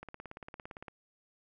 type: click train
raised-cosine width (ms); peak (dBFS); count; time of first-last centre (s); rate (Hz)
0.5; -29; 16; 0.03-0.882; 17.6
effects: none